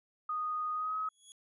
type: tone with pitch glide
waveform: sine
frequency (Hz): 1239 to 1273.8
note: D#6 to D#6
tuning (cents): -8 to +40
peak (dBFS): -32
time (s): 0.29-1.09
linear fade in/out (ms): 5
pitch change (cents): +48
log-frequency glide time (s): 0.74-0.97
type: tone with exponential growth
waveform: 5% pulse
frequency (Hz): 3353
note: G#7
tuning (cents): +16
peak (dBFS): -39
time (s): 1.02-1.32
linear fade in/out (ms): 0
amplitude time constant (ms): 64
effects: resampled to 24000 Hz